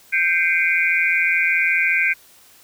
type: tone cluster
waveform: sine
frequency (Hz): 1567 / 2076 / 2250 / 2415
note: G6 / C7 / C#7 / D7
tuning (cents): -1 / -14 / +25 / +48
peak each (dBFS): -21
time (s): 0.12-2.14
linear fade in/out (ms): 20
effects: white hiss -50 dBFS RMS until 2.63 s